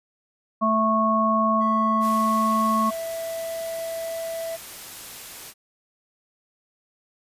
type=harmonic tone; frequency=220 Hz; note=A3; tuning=in tune; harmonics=1 / 3 / 5; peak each=-23 / -25 / -20 dBFS; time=0.61-2.91 s; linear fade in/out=20 ms
type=tone; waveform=triangle; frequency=660 Hz; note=E5; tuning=2 cents sharp; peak=-26 dBFS; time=1.6-4.57 s; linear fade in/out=20 ms
type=noise; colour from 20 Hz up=white; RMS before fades=-39 dBFS; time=2-5.54 s; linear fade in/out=50 ms
effects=resampled to 32000 Hz